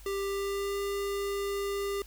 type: tone with pitch glide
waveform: square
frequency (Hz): 395 to 399.8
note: G4 to G4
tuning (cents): +13 to +34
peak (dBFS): -31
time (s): 0.06-2.02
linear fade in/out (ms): 2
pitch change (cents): +21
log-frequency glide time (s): 0.21-0.8
effects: added 50 Hz sine -48 dBFS peak until 2.06 s + white hiss -56 dBFS RMS until 2.06 s